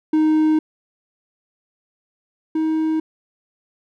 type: tone pair in turn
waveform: triangle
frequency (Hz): 311.1 / 316.2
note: D#4 / D#4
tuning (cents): 0 / +28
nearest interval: unison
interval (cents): 28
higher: second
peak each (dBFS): -11 / -15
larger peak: first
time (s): 0.13-0.59 / 2.55-3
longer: first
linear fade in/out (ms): 5
effects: none